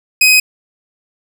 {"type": "tone", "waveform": "sawtooth", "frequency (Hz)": 2516, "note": "D#7", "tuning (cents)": 19, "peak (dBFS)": -3, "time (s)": [0.21, 0.4], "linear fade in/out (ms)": 5, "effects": []}